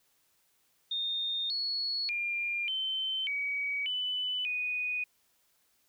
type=tone with pitch steps; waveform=sine; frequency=3658 / 4371 / 2399 / 3082 / 2266 / 2997 / 2481 Hz; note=A#7 / C#8 / D7 / G7 / C#7 / F#7 / D#7; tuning=-33 / -25 / +36 / -30 / +37 / +22 / -6 cents; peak=-30 dBFS; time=0.91-5.04 s; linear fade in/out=5 ms; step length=590 ms; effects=white hiss -71 dBFS RMS until 5.88 s